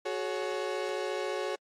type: chord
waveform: 35% pulse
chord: F# suspended second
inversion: none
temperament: equal with one note detuned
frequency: 370 / 424.3 / 554.4 Hz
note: F#4 / G#4 / C#5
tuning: 0 / +37 / 0 cents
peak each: -34 dBFS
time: 0.05-1.56 s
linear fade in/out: 10 ms
effects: low-pass 6000 Hz 12 dB/octave + AAC 64 kbps